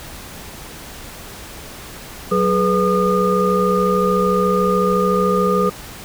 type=tone cluster; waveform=sine; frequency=186.4 / 419.1 / 492.8 / 1220 Hz; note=F#3 / G#4 / B4 / D#6; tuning=+13 / +16 / -4 / -34 cents; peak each=-19 dBFS; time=2.31-5.7 s; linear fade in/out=10 ms; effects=pink hiss -35 dBFS RMS until 6.04 s